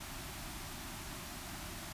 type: band-stop noise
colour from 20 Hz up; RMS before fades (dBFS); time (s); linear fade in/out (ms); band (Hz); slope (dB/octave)
pink; -45; 0-1.93; 10; 380 to 590; 96
effects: resampled to 32000 Hz